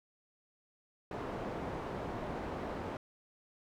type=low-pass noise; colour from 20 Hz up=white; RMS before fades=-40 dBFS; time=1.11-2.97 s; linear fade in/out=2 ms; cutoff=740 Hz; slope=12 dB/octave; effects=none